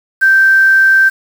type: tone with quantisation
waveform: sine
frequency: 1563 Hz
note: G6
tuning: 6 cents flat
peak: -5 dBFS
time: 0.21-1.1 s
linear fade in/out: 20 ms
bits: 5
effects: none